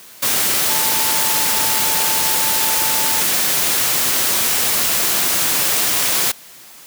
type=tone in noise; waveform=sine; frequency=882 Hz; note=A5; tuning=4 cents sharp; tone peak=-26 dBFS; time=0.69-3.21 s; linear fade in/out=10 ms; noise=white; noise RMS=-17 dBFS; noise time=0.22-6.32 s; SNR=-12 dB; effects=white hiss -41 dBFS RMS until 6.86 s + high-pass 100 Hz 12 dB/octave